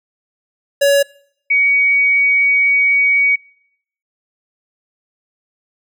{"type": "tone pair in turn", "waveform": ["square", "sine"], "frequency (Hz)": [563, 2252], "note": ["C#5", "C#7"], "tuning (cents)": [27, 27], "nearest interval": "2 octaves", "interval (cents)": 2400, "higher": "second", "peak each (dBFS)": -10, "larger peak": "neither", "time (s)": [[0.81, 1.03], [1.5, 3.36]], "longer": "second", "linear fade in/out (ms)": 10, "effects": ["noise-tail reverb RT60 0.7 s tail -25 dB re dry"]}